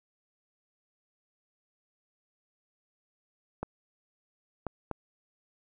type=clicks; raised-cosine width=1 ms; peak=-19 dBFS; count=3; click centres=3.63 / 4.667 / 4.913 s; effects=none